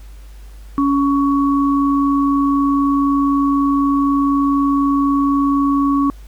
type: tone pair together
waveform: sine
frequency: 279.8 / 1119 Hz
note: C#4 / C#6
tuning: +16 / +16 cents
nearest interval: 2 octaves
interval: 2400 cents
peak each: -13 / -19 dBFS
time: 0.78-6.1 s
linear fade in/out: 0 ms
effects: added 50 Hz sine -34 dBFS peak until 6.27 s + pink hiss -50 dBFS RMS until 6.27 s